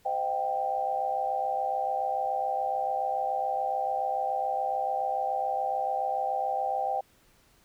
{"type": "tone cluster", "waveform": "sine", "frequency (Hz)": [517, 628, 718, 785], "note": ["C5", "D#5", "F5", "G5"], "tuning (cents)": [-21, 16, 48, 2], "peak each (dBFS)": [-36, -35, -35, -28], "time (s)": [0.05, 7.01], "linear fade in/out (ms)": 10, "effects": ["pink hiss -63 dBFS RMS until 7.64 s"]}